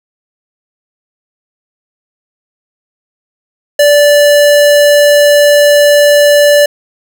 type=tone; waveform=square; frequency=583 Hz; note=D5; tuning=13 cents flat; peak=-4 dBFS; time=3.79-6.66 s; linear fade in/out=5 ms; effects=none